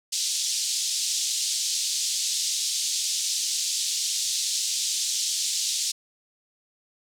white band-pass noise, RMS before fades -27 dBFS, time 0.12-5.92 s, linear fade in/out 10 ms, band 3600 to 7700 Hz, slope 24 dB/octave, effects none

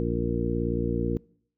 harmonic tone, 58.27 Hz, A#1, in tune, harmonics 1 / 2 / 3 / 4 / 5 / 6 / 8, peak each -32 / -32 / -32 / -32 / -32 / -32 / -32 dBFS, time 0-1.17 s, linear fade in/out 0 ms, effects noise-tail reverb RT60 0.6 s tail -24 dB re dry

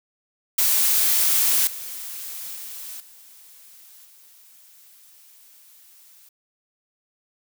blue noise with level steps, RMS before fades -19 / -34 / -36 / -48 / -51 dBFS, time 0.58-6.29 s, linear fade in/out 5 ms, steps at 1.67 / 2.55 / 3 / 4.05 s, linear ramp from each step 2 ms, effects none

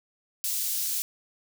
white high-pass noise, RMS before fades -29 dBFS, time 0.44-1.02 s, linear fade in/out 0 ms, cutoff 4700 Hz, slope 12 dB/octave, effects none

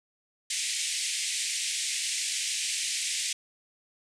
white band-pass noise, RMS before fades -31 dBFS, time 0.5-3.33 s, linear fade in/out 5 ms, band 2000 to 9200 Hz, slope 48 dB/octave, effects none

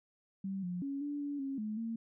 sine tone with pitch steps, 193.7 / 178.2 / 277.6 / 289.6 / 286.7 / 272.2 / 214 / 227.6 Hz, G3 / F3 / C#4 / D4 / D4 / C#4 / A3 / A#3, -20 / +35 / +3 / -24 / -42 / -31 / -48 / -41 cents, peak -35 dBFS, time 0.44-1.96 s, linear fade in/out 5 ms, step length 190 ms, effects none

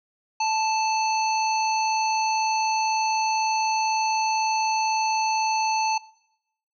harmonic tone, 878 Hz, A5, 4 cents flat, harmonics 1 / 3 / 5 / 7, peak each -22 / -30 / -32 / -33 dBFS, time 0.4-5.98 s, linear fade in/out 5 ms, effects noise-tail reverb RT60 0.8 s tail -21 dB re dry

